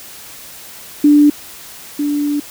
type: tone pair in turn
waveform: sine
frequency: 293.7 / 291.5 Hz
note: D4 / D4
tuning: 0 / -13 cents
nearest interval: unison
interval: 13 cents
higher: first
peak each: -5 / -14 dBFS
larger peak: first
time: 1.04-1.3 / 1.99-2.4 s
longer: second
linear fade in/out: 5 ms
effects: white hiss -35 dBFS RMS until 2.5 s